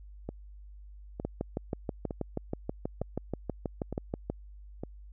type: two click trains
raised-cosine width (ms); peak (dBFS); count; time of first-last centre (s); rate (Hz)
2; -18 / -22; 20 / 6; 1.25-4.3 / 0.29-4.835; 6.23 / 1.1
effects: added 50 Hz sine -46 dBFS peak until 5.12 s